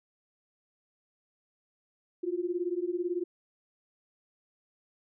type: beating tone pair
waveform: sine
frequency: 343.9 / 361.9 Hz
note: F4 / F#4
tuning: -27 / -38 cents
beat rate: 18 Hz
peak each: -32 / -32 dBFS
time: 2.23-3.24 s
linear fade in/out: 10 ms
effects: none